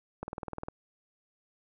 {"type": "click train", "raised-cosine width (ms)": 1, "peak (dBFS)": -22, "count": 10, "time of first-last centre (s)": [0.23, 0.685], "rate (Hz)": 19.8, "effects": []}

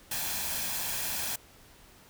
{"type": "noise with comb filter", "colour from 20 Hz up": "white", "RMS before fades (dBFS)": -33, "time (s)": [0.11, 1.36], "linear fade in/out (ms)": 5, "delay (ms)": 1.2, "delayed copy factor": 0.5, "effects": ["pink hiss -56 dBFS RMS until 2.09 s"]}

